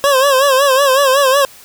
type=tone with vibrato; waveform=25% pulse; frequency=543 Hz; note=C#5; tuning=36 cents flat; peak=-5 dBFS; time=0.04-1.45 s; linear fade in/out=0 ms; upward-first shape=sine; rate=5.4 Hz; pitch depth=95 cents each way; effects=white hiss -40 dBFS RMS until 1.64 s